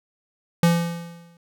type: tone with exponential decay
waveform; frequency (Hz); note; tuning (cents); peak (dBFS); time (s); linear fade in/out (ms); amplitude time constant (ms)
square; 170; F3; -46; -13; 0.63-1.37; 2; 160
effects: none